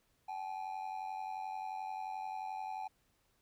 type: ring-modulated tone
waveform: triangle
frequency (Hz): 810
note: G#5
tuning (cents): -43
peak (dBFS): -34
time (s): 0.28-2.88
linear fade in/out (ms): 10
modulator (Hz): 45.7
effects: pink hiss -75 dBFS RMS until 3.41 s